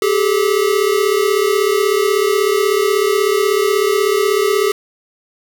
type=tone pair together; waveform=square; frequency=391.5 / 427.8 Hz; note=G4 / A4; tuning=-2 / -49 cents; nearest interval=major second; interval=153 cents; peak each=-16 dBFS; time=0.02-4.72 s; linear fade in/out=2 ms; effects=none